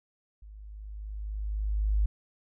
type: tone with level ramp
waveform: sine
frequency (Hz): 51.91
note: G#1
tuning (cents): 0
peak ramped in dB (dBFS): -45 to -21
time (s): 0.42-2.06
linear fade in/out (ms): 5
effects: none